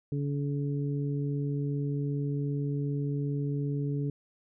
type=harmonic tone; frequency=142.6 Hz; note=C#3; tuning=49 cents sharp; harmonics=1 / 2 / 3; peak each=-29 / -35 / -39 dBFS; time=0.12-4.1 s; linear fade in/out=2 ms; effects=none